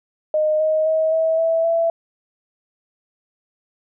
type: tone with pitch steps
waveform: sine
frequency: 616 / 625.7 / 635.5 / 645.5 / 655.7 / 666 Hz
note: D#5 / D#5 / D#5 / E5 / E5 / E5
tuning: -17 / +10 / +36 / -37 / -9 / +18 cents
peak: -15 dBFS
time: 0.34-1.9 s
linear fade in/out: 2 ms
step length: 260 ms
effects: none